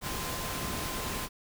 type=tone in noise; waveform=sine; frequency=1037 Hz; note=C6; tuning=16 cents flat; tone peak=-42 dBFS; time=0.01-1.29 s; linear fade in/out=50 ms; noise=pink; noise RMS=-35 dBFS; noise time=0.01-1.29 s; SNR=-10 dB; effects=none